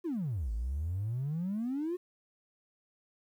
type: exponential two-way sweep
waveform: triangle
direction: down then up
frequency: 370 to 51.91 to 370 Hz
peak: -28 dBFS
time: 0.04-1.97 s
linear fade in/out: 20 ms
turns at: 0.52 s
effects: tanh soft clip ceiling -28 dBFS + 11-bit

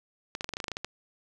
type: clicks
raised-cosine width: 0.2 ms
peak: -16 dBFS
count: 12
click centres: 0.351 / 0.409 / 0.444 / 0.491 / 0.537 / 0.569 / 0.602 / 0.642 / 0.682 / 0.717 / 0.769 / 0.846 s
effects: none

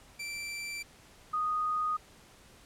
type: tone pair in turn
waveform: sawtooth / sine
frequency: 2342 / 1240.6 Hz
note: D7 / D#6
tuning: -5 / -5 cents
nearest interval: major seventh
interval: 1100 cents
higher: first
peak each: -33 / -28 dBFS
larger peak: second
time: 0.19-0.83 / 1.33-1.97 s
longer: neither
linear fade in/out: 10 ms
effects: pink hiss -57 dBFS RMS until 2.65 s + low-pass 11000 Hz 12 dB/octave

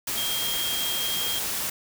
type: tone in noise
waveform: sine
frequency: 3228 Hz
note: G#7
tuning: 50 cents flat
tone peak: -28 dBFS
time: 0.17-1.39 s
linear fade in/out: 5 ms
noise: white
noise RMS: -29 dBFS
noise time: 0.07-1.7 s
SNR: -2 dB
effects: none

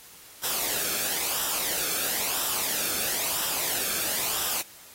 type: noise with flanger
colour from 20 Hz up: white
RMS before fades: -28 dBFS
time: 0.43-4.62 s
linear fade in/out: 10 ms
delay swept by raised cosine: 0.45 to 1.04 ms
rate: 1 Hz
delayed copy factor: -0.55
effects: white hiss -49 dBFS RMS until 4.94 s + AAC 48 kbps

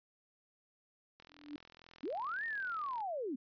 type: click train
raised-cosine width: 0.2 ms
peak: -38 dBFS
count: 77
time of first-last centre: 1.2-3.005 s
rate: 42.1 Hz
type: tone with exponential growth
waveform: sine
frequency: 293.7 Hz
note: D4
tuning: in tune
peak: -38 dBFS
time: 1.29-1.56 s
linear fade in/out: 1 ms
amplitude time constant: 58 ms
type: linear two-way sweep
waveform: sine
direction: up then down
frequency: 233.1 to 1864.7 to 233.1 Hz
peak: -36 dBFS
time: 2.03-3.36 s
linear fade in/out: 10 ms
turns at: 2.45 s
effects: resampled to 11025 Hz

